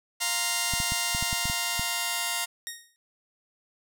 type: chord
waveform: 5% pulse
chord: F suspended fourth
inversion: none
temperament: just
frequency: 698.5 / 931.3 / 1047.7 Hz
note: F5 / Bb5 / C6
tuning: 0 / -2 / +2 cents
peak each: -20 / -18 / -22 dBFS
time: 0.2-2.46 s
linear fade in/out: 20 ms
type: clicks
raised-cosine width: 5 ms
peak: -21 dBFS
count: 9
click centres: 0.737 / 0.802 / 0.921 / 1.149 / 1.226 / 1.329 / 1.455 / 1.499 / 1.795 s
type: tone with exponential decay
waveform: 10% pulse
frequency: 1864.7 Hz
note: A#6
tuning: in tune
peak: -22 dBFS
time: 2.67-2.96 s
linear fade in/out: 0 ms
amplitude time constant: 63 ms
effects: none